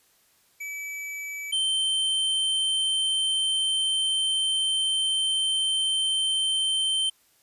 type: tone pair in turn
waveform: square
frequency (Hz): 2297 / 3108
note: D7 / G7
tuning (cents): -39 / -16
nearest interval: perfect fourth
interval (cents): 523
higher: second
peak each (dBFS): -33 / -23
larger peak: second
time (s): 0.6-1.52 / 1.52-7.1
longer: second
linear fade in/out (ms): 10
effects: white hiss -63 dBFS RMS until 7.42 s + resampled to 32000 Hz